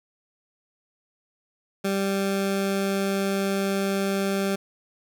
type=tone; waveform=20% pulse; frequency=196 Hz; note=G3; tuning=in tune; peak=-18 dBFS; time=1.84-4.56 s; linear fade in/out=10 ms; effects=none